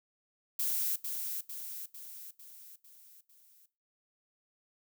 violet noise with echo, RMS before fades -32 dBFS, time 0.59-0.96 s, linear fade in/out 5 ms, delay 450 ms, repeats 6, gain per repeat -5 dB, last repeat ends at 3.66 s, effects noise-tail reverb RT60 0.3 s tail -17 dB re dry

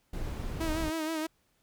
brown noise, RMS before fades -35 dBFS, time 0.13-0.9 s, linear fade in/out 5 ms
sawtooth tone with vibrato, 317.7 Hz, D#4, 36 cents sharp, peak -27 dBFS, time 0.6-1.27 s, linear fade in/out 10 ms, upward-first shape sine, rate 6.3 Hz, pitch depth 53 cents each way
effects pink hiss -72 dBFS RMS until 1.62 s

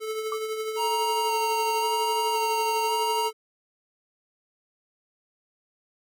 square tone with tremolo, 436.8 Hz, A4, 13 cents flat, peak -27 dBFS, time 0-3.33 s, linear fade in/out 50 ms, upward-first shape triangle, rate 12 Hz, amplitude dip 50%
sine tone with exponential decay, 1174.7 Hz, D6, in tune, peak -24 dBFS, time 0.32-0.41 s, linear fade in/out 2 ms, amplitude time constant 18 ms
square tone with vibrato, 932.3 Hz, A#5, in tune, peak -25 dBFS, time 0.76-3.31 s, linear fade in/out 50 ms, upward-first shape square, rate 0.94 Hz, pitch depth 13 cents each way
effects none

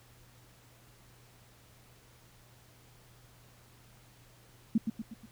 sine tone with echo, 222.7 Hz, A3, 21 cents sharp, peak -22 dBFS, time 4.75-4.78 s, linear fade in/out 5 ms, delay 120 ms, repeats 4, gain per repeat -6 dB, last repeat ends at 5.26 s, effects added 120 Hz sine -61 dBFS peak until 5.31 s + pink hiss -61 dBFS RMS until 5.31 s

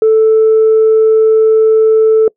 sine tone, 440 Hz, A4, in tune, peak -3 dBFS, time 0.02-2.28 s, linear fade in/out 2 ms, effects noise-tail reverb RT60 0.1 s tail -25 dB re dry + tanh soft clip ceiling -2 dBFS

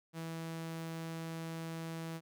sawtooth tone, 163.7 Hz, E3, 12 cents flat, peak -36 dBFS, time 0.13-2.21 s, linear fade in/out 50 ms, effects none

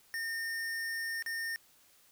square tone with dropouts, 1823 Hz, A#6, 39 cents flat, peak -35 dBFS, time 0.14-1.56 s, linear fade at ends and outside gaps 0 ms, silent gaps 1.224-1.262 s, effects white hiss -64 dBFS RMS until 2.11 s

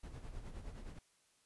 brown noise with tremolo, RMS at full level -45 dBFS, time 0.03-0.99 s, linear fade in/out 5 ms, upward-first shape sine, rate 9.6 Hz, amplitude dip 60%, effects white hiss -73 dBFS RMS until 1.45 s + resampled to 24000 Hz

